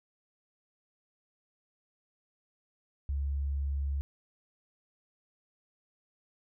sine tone, 69.9 Hz, C#2, 15 cents sharp, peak -29 dBFS, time 3.09-4.01 s, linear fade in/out 0 ms, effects none

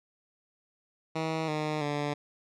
10% pulse tone with pitch steps, 160 / 152.95 / 146.21 Hz, D#3 / D#3 / D3, +49 / -29 / -7 cents, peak -21 dBFS, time 1.15-2.14 s, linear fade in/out 10 ms, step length 330 ms, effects low-pass 5000 Hz 12 dB/octave

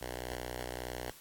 5% pulse tone with notch filter, 61.74 Hz, B1, in tune, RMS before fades -41 dBFS, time 0.01-1.11 s, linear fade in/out 5 ms, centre 190 Hz, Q 0.76, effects white hiss -56 dBFS RMS until 1.2 s + AAC 64 kbps

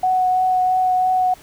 sine tone with vibrato, 740 Hz, F#5, in tune, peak -14 dBFS, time 0.03-1.34 s, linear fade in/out 5 ms, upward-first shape triangle, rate 3 Hz, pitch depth 12 cents each way, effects pink hiss -46 dBFS RMS until 1.42 s

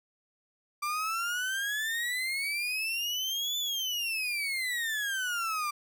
35% pulse exponential two-way sweep, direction up then down, 1174.7 to 3520 to 1174.7 Hz, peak -28 dBFS, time 0.82-5.71 s, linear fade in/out 10 ms, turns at 3.58 s, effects none

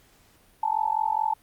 sine tone with amplitude modulation, 876 Hz, A5, 8 cents flat, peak -18 dBFS, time 0.63-1.34 s, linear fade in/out 5 ms, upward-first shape sine, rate 44.7 Hz, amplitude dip 100%, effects pink hiss -59 dBFS RMS until 1.42 s + Opus 48 kbps

